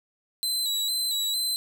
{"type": "tone with vibrato", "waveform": "sawtooth", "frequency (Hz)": 3982, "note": "B7", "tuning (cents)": 14, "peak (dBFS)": -22, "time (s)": [0.43, 1.56], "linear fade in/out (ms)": 0, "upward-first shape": "square", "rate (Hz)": 2.2, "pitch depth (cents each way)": 35, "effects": []}